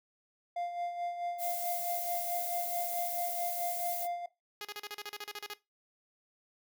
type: tone with tremolo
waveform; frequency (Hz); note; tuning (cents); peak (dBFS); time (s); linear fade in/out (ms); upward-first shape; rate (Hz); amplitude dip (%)
triangle; 698.5; F5; 0; -30; 0.56-4.26; 5; sine; 4.6; 55
type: noise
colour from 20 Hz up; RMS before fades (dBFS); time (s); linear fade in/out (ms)
violet; -38; 1.38-4.08; 50
type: tone bursts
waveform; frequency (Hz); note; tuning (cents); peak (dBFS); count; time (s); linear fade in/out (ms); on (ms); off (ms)
5% pulse; 415.3; G#4; 0; -28; 13; 4.61-5.537; 2; 39; 35
effects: noise-tail reverb RT60 0.2 s tail -17 dB re dry